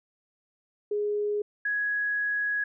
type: tone pair in turn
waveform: sine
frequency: 415.3 / 1668.9 Hz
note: G#4 / G#6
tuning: 0 / +8 cents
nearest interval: 2 octaves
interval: 2408 cents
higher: second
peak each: -25 dBFS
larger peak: neither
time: 0.91-1.42 / 1.65-2.64 s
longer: second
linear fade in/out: 5 ms
effects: none